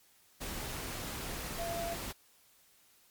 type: tone in noise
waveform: sine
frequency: 679 Hz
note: F5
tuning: 49 cents flat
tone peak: -36 dBFS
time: 1.58-1.95 s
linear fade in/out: 20 ms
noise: pink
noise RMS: -40 dBFS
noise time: 0.4-2.13 s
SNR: +1 dB
effects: white hiss -65 dBFS RMS until 3.1 s + MP3 96 kbps